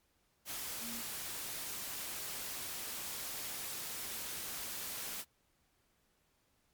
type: tone in noise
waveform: sine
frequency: 233 Hz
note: A#3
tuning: 1 cent flat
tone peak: -47 dBFS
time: 0.79-1.03 s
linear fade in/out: 50 ms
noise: white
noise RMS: -42 dBFS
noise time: 0.45-5.25 s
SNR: -8 dB
effects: pink hiss -75 dBFS RMS until 6.73 s + MP3 96 kbps